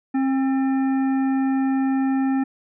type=harmonic tone with a mistuned harmonic; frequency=267.4 Hz; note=C4; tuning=38 cents sharp; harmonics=1 / 3 / 5 / 7 / 9; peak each=-18 / -30 / -39 / -38 / -46 dBFS; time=0.14-2.44 s; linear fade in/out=10 ms; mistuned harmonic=7; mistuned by=-73 cents; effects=none